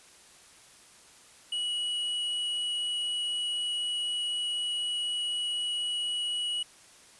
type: tone with hard clipping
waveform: sine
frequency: 2924 Hz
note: F#7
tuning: 21 cents flat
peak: -30 dBFS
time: 1.52-6.63 s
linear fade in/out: 5 ms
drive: 5 dB
effects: white hiss -55 dBFS RMS until 7.19 s + resampled to 24000 Hz